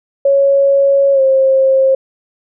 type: tone with pitch glide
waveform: sine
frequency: 554 to 533 Hz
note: C#5 to C5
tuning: -1 to +32 cents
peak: -7 dBFS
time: 0.25-1.95 s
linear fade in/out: 5 ms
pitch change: -67 cents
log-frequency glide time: 1.13-1.21 s
effects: none